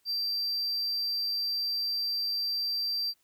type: tone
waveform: triangle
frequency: 4699 Hz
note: D8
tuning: in tune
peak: -27 dBFS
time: 0.05-3.14 s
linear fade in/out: 50 ms
effects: white hiss -71 dBFS RMS until 3.23 s